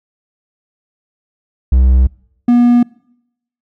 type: tone pair in turn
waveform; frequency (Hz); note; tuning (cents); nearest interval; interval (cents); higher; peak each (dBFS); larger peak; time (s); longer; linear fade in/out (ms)
triangle; 63.9 / 241.3; C2 / B3; -40 / -40; octave + major seventh; 2300; second; -4; neither; 1.72-2.07 / 2.48-2.83; neither; 5
effects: noise-tail reverb RT60 0.8 s tail -25 dB re dry